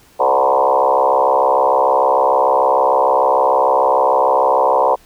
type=tone with frequency modulation; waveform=sine; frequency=742 Hz; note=F#5; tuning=5 cents sharp; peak=-10 dBFS; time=0.19-4.96 s; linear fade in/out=20 ms; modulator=66.7 Hz; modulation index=4.2; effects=pink hiss -49 dBFS RMS until 5.05 s